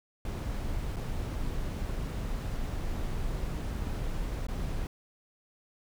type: noise with dropouts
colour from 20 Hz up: brown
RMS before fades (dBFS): -33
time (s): 0.25-4.87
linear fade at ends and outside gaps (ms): 2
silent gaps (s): 0.961-0.966 / 4.468-4.484
effects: none